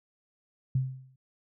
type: tone with exponential decay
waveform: sine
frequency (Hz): 130.81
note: C3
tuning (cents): 0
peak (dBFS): -21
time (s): 0.75-1.16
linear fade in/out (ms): 5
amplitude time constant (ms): 89
effects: none